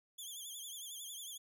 15% pulse tone with vibrato, 3322 Hz, G#7, in tune, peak -38 dBFS, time 0.18-1.38 s, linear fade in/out 10 ms, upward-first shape triangle, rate 11 Hz, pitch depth 120 cents each way, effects none

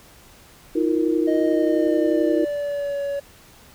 sine chord, Eb suspended second, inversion none, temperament equal with one note detuned, 317.8 / 349.2 / 466.2 Hz, Eb4 / F4 / Bb4, +37 / 0 / 0 cents, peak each -20 / -22 / -25 dBFS, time 0.75-2.45 s, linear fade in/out 10 ms
triangle tone with pitch glide, 622.3 to 564.1 Hz, D#5 to C#5, 0 to +30 cents, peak -21 dBFS, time 1.27-3.2 s, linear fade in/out 10 ms, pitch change -170 cents, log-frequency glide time 1.44-3 s
effects pink hiss -49 dBFS RMS until 3.74 s

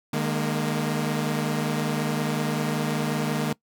sawtooth chord, D# suspended fourth, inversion none, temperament equal with one note detuned, 152.1 / 207.7 / 233.1 Hz, D#3 / G#3 / A#3, -39 / 0 / 0 cents, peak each -23 / -27 / -24 dBFS, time 0.13-3.53 s, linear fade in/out 5 ms, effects noise-tail reverb RT60 0.1 s tail -21 dB re dry

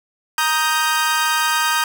sawtooth chord, Eb major, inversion second, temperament equal with one note detuned, 935.6 / 1244.5 / 1568 Hz, Bb5 / Eb6 / G6, +6 / 0 / 0 cents, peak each -17 dBFS, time 0.38-1.84 s, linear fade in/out 2 ms, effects none

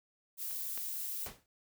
violet noise, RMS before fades -39 dBFS, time 0.37-1.29 s, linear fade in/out 50 ms
clicks, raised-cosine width 0.3 ms, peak -38 / -30 dBFS, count 2, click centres 0.509 / 0.776 s
pink noise with exponential decay, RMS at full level -41 dBFS, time 1.26-1.46 s, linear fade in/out 1 ms, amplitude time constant 43 ms
effects none

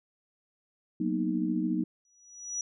sine chord, B major seventh, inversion second, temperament equal, 185 / 233.1 / 246.9 / 311.1 Hz, F#3 / A#3 / B3 / D#4, 0 / 0 / 0 / 0 cents, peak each -32 / -33 / -34 / -30 dBFS, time 1-1.84 s, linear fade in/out 5 ms
sine tone with exponential growth, 5850 Hz, F#8, 21 cents flat, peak -28 dBFS, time 2.05-2.61 s, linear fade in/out 1 ms, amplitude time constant 120 ms
effects none

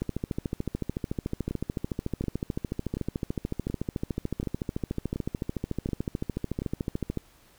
two click trains, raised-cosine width 3 ms, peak -16 / -18 dBFS, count 99 / 8, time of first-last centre 0.02-7.173 / 1.51-6.619 s, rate 13.7 / 1.37 Hz, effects pink hiss -59 dBFS RMS until 7.58 s

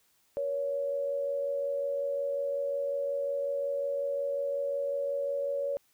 sine tone pair together, 475.5 / 561 Hz, A#4 / C#5, +34 / +21 cents, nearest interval minor third, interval 287 cents, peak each -38 / -29 dBFS, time 0.37-5.77 s, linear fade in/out 0 ms, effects white hiss -69 dBFS RMS until 5.93 s

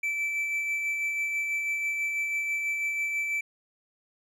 triangle tone with tremolo, 2322 Hz, D7, 20 cents flat, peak -24 dBFS, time 0.03-3.41 s, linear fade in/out 5 ms, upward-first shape sine, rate 6.1 Hz, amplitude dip 30%, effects none

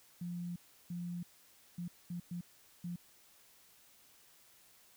sine tone bursts at uneven times, 174.61 Hz, F3, in tune, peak -38 dBFS, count 6, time 0.21-0.56 / 0.9-1.23 / 1.78-1.88 / 2.1-2.2 / 2.31-2.41 / 2.84-2.96 s, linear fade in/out 5 ms, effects white hiss -64 dBFS RMS until 4.96 s

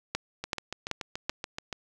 two click trains, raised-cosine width 0.2 ms, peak -17 / -11 dBFS, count 10 / 4, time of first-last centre 0.44-1.728 / 0.15-1.295 s, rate 6.99 / 2.62 Hz, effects none

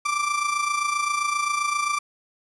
30% pulse tone with amplitude modulation, 1174.7 Hz, D6, in tune, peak -17 dBFS, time 0.05-1.99 s, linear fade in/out 10 ms, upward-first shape sine, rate 27.6 Hz, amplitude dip 60%, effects resampled to 24000 Hz + 8-bit

